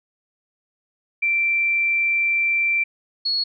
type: tone pair in turn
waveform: sine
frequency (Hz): 2349 / 4346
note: D7 / C#8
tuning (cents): 0 / -35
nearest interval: major seventh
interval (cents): 1065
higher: second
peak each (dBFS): -17 / -19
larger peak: first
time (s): 1.22-2.84 / 3.25-3.44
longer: first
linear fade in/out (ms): 10
effects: none